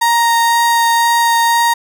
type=tone with vibrato; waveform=35% pulse; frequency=932.3 Hz; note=A#5; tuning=in tune; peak=-8 dBFS; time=0.01-1.74 s; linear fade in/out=10 ms; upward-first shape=sine; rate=2 Hz; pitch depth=8 cents each way; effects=none